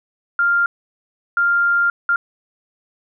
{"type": "tone bursts at uneven times", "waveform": "sine", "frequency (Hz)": 1396.9, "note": "F6", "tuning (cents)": 0, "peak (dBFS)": -13, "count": 3, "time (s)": [[0.39, 0.66], [1.37, 1.9], [2.09, 2.16]], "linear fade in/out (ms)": 2, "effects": []}